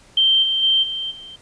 sine tone with level steps, 3136 Hz, G7, in tune, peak -12 / -17 / -13 / -23 / -35 dBFS, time 0.17-1.36 s, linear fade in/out 5 ms, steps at 0.42 / 0.62 / 0.82 / 1.1 s, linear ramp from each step 20 ms, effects pink hiss -50 dBFS RMS until 1.41 s + resampled to 22050 Hz

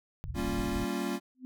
pink low-pass noise, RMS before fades -37 dBFS, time 0.24-0.85 s, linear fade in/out 0 ms, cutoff 150 Hz, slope 96 dB/octave
square chord, G half-diminished seventh, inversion none, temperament equal, 196 / 233.1 / 277.2 / 349.2 Hz, G3 / Bb3 / Db4 / F4, 0 / 0 / 0 / 0 cents, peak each -37 dBFS, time 0.34-1.2 s, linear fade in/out 50 ms
sine tone with exponential growth, 255.6 Hz, C4, 40 cents flat, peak -36 dBFS, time 1.35-1.45 s, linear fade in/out 0 ms, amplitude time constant 21 ms
effects none

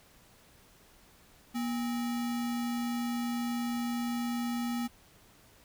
sine tone with sample-and-hold, 239.2 Hz, A#3, 45 cents sharp, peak -30 dBFS, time 1.54-4.88 s, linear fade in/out 20 ms, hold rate 1050 Hz, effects pink hiss -60 dBFS RMS until 5.64 s

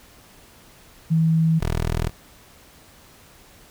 sine / 15% pulse tone pair in turn, 161.8 / 40.45 Hz, E3 / E1, -32 / -32 cents, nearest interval 2 octaves, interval 2400 cents, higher first, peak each -15 dBFS, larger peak neither, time 1.1-1.6 / 1.6-2.1 s, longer neither, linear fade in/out 20 ms, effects pink hiss -50 dBFS RMS until 3.7 s

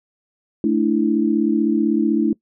sine chord, A suspended fourth, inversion none, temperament equal, 220 / 293.7 / 329.6 Hz, A3 / D4 / E4, 0 / 0 / 0 cents, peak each -19 dBFS, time 0.64-2.33 s, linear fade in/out 2 ms, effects noise-tail reverb RT60 0.1 s tail -22 dB re dry

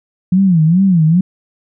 sine tone with vibrato, 174.61 Hz, F3, in tune, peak -7 dBFS, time 0.32-1.21 s, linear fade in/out 5 ms, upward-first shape sine, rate 2.4 Hz, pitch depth 200 cents each way, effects none

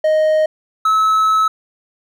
triangle tone pair in turn, 622.3 / 1296 Hz, D#5 / E6, 0 / -30 cents, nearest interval octave + minor second, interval 1270 cents, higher second, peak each -9 / -9 dBFS, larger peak neither, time 0.04-0.46 / 0.85-1.48 s, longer second, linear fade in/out 5 ms, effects none

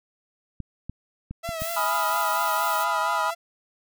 clicks, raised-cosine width 5 ms, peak -21 dBFS, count 5, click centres 0.603 / 0.896 / 1.31 / 1.491 / 1.62 s
sawtooth tone with vibrato, 659.3 Hz, E5, in tune, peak -26 dBFS, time 1.43-3.35 s, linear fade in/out 20 ms, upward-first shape triangle, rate 4.3 Hz, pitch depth 66 cents each way
blue noise, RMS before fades -34 dBFS, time 1.59-2.85 s, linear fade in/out 20 ms
triangle chord, F half-diminished seventh, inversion first, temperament equal, 830.6 / 987.8 / 1244.5 / 1396.9 Hz, Ab5 / Cb6 / Eb6 / F6, 0 / 0 / 0 / 0 cents, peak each -28 / -25 / -26 / -28 dBFS, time 1.76-3.31 s, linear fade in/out 10 ms
effects none

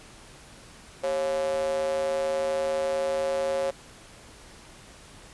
square tone with high-pass filter, 77.78 Hz, D#2, in tune, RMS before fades -27 dBFS, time 1.03-3.71 s, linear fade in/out 10 ms, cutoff 530 Hz, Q 7, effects pink hiss -49 dBFS RMS until 5.33 s + resampled to 24000 Hz

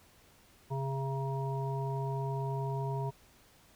harmonic tone with a mistuned harmonic, 135.1 Hz, C#3, 44 cents flat, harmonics 1 / 3 / 5 / 7, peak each -33 / -40 / -44 / -40 dBFS, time 0.7-3.11 s, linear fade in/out 20 ms, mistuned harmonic 3, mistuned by +15 cents, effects pink hiss -62 dBFS RMS until 3.75 s

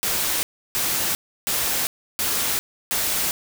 white noise bursts, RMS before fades -23 dBFS, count 5, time 0.03-3.31 s, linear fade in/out 0 ms, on 400 ms, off 320 ms, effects none

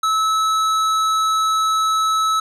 sine tone with hard clipping, 1300 Hz, E6, 24 cents flat, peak -17 dBFS, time 0.03-2.4 s, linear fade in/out 5 ms, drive 12 dB, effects none

